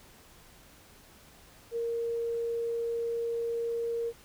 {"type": "tone", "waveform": "sine", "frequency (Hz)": 465.4, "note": "A#4", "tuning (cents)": -3, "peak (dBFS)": -29, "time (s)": [1.71, 4.13], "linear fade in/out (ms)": 50, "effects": ["pink hiss -56 dBFS RMS until 4.24 s"]}